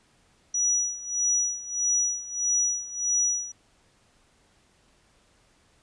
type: tone with tremolo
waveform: sine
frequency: 5850 Hz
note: F#8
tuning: 21 cents flat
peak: -20 dBFS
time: 0.54-3.52 s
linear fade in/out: 5 ms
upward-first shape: sine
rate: 1.6 Hz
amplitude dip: 85%
effects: pink hiss -63 dBFS RMS until 5.82 s + resampled to 22050 Hz